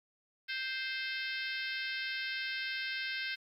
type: harmonic tone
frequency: 523.3 Hz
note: C5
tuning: in tune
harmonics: 3 / 4 / 5 / 6 / 7 / 8 / 9 / 10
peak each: -39 / -41 / -43 / -45 / -46 / -47 / -48 / -49 dBFS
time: 0.48-3.36 s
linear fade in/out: 20 ms
effects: 11-bit